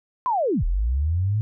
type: linear two-way sweep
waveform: sine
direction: down then up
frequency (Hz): 1046.5 to 36.49 to 111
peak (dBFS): -19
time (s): 0.26-1.41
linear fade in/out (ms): 0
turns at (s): 0.64
effects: none